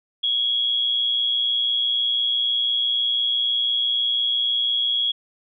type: tone with amplitude modulation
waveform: sine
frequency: 3322 Hz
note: G#7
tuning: in tune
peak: -16 dBFS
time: 0.23-5.12 s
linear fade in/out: 10 ms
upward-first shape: sine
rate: 120 Hz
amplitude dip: 60%
effects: none